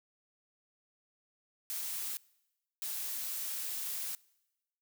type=noise bursts at uneven times; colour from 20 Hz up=blue; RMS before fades=-38 dBFS; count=2; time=1.7-2.17 / 2.82-4.15 s; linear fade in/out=0 ms; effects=noise-tail reverb RT60 1.0 s tail -24 dB re dry